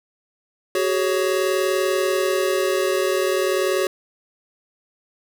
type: chord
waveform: square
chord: F# suspended second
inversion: none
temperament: equal with one note detuned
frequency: 374.9 / 415.3 / 554.4 Hz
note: F#4 / G#4 / C#5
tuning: +23 / 0 / 0 cents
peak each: -22 / -26 / -24 dBFS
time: 0.75-3.87 s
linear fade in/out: 2 ms
effects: none